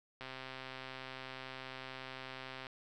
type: click train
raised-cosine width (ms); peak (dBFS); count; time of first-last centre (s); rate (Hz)
0.3; -29; 323; 0.21-2.668; 131
effects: none